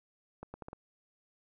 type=accelerating click train; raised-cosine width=1 ms; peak=-29 dBFS; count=5; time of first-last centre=0.43-0.731 s; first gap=110 ms; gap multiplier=0.75; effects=none